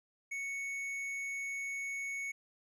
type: tone with tanh clipping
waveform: sine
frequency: 2217 Hz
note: C#7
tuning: in tune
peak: -38 dBFS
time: 0.31-2.32 s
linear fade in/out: 10 ms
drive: 9 dB
effects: none